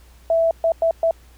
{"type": "tone bursts at uneven times", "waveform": "sine", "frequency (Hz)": 659.3, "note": "E5", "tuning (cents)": 0, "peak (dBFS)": -14, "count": 4, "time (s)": [[0.3, 0.51], [0.64, 0.72], [0.82, 0.91], [1.03, 1.11]], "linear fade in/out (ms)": 2, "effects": ["added 60 Hz sine -46 dBFS peak until 1.37 s", "pink hiss -54 dBFS RMS until 1.37 s"]}